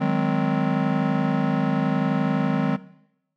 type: chord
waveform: square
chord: Ab dominant seventh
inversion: second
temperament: just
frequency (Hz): 155.74 / 186.89 / 207.7 / 259.6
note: Eb3 / Gb3 / Ab3 / C4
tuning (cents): +2 / +18 / 0 / -13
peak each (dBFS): -26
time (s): 0-2.77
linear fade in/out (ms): 20
effects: noise-tail reverb RT60 0.8 s tail -18 dB re dry + low-pass 2000 Hz 12 dB/octave